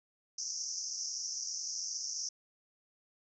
pink band-pass noise, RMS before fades -39 dBFS, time 0.38-2.29 s, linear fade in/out 5 ms, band 5300 to 6300 Hz, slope 96 dB/octave, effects none

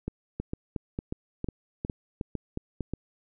two click trains, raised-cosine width 3 ms, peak -18 / -18 dBFS, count 8 / 7, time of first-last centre 0.4-2.936 / 0.08-2.807 s, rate 2.76 / 2.2 Hz, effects none

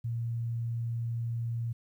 sine tone, 116.54 Hz, A#2, in tune, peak -30 dBFS, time 0.04-1.73 s, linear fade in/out 10 ms, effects 11-bit

